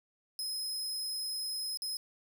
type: tone with dropouts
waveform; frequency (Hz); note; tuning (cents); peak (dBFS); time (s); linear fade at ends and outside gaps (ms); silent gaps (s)
sawtooth; 5110; D#8; +45; -32; 0.39-1.97; 1; 1.773-1.82
effects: none